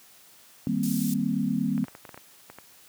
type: chord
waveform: sine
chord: C minor seventh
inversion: first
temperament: equal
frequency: 155.56 / 196 / 233.1 / 261.6 Hz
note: Eb3 / G3 / Bb3 / C4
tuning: 0 / 0 / 0 / 0 cents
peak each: -32 / -28 / -28 / -29 dBFS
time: 0.67-1.85 s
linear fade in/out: 0 ms
type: band-pass noise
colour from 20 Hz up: white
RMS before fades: -37 dBFS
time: 0.83-1.14 s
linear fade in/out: 2 ms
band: 5400 to 16000 Hz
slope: 12 dB/octave
type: clicks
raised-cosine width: 0.5 ms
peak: -27 dBFS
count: 10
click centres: 1.779 / 1.842 / 1.883 / 1.951 / 2.052 / 2.092 / 2.144 / 2.176 / 2.5 / 2.586 s
effects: white hiss -54 dBFS RMS until 2.88 s + high-pass 80 Hz 12 dB/octave